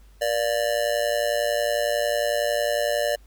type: tone with amplitude modulation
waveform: square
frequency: 587.3 Hz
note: D5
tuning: in tune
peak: -18 dBFS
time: 0.21-3.16 s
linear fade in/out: 10 ms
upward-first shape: sine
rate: 111 Hz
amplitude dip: 90%
effects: added 50 Hz sine -48 dBFS peak until 3.26 s + pink hiss -61 dBFS RMS until 3.26 s